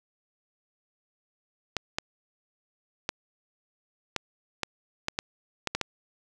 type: clicks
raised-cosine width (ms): 0.2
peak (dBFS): -10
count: 10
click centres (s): 1.767 / 1.985 / 3.091 / 4.163 / 4.633 / 5.084 / 5.189 / 5.673 / 5.75 / 5.813
effects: none